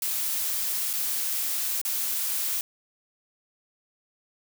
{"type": "noise with dropouts", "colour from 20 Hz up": "blue", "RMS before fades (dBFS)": -28, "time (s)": [0.02, 2.61], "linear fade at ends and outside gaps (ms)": 2, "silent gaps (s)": [[0.931, 0.935], [1.815, 1.85]], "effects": []}